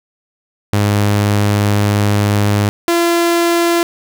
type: tone pair in turn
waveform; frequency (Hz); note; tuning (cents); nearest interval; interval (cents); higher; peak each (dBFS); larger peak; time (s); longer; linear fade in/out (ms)
sawtooth; 102.9 / 341.1; G#2 / F4; -16 / -41; octave + major sixth; 2075; second; -7; neither; 0.73-2.69 / 2.88-3.83; first; 0
effects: none